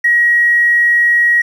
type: tone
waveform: triangle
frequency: 1900 Hz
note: A#6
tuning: 33 cents sharp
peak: -4 dBFS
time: 0.04-1.42 s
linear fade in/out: 10 ms
effects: tanh soft clip ceiling -6 dBFS